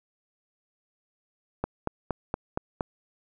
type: click train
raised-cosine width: 1 ms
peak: -13 dBFS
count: 6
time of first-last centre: 1.64-2.808 s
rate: 4.28 Hz
effects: none